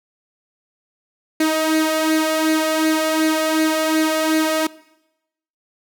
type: tone with flanger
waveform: sawtooth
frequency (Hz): 315.2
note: D#4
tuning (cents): +23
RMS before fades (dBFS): -18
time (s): 1.4-4.67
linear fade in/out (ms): 5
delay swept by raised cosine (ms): 0.45 to 1.75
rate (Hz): 2.7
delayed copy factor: +0.55
effects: noise-tail reverb RT60 0.9 s tail -21 dB re dry